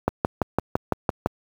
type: click train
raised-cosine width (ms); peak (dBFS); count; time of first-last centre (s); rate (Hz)
1; -5; 8; 0.08-1.26; 5.93
effects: high-pass 60 Hz 12 dB/octave + 7-bit